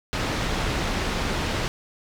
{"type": "low-pass noise", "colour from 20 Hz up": "pink", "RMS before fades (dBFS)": -26, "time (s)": [0.13, 1.68], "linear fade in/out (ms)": 0, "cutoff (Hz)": 4700, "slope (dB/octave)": 12, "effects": []}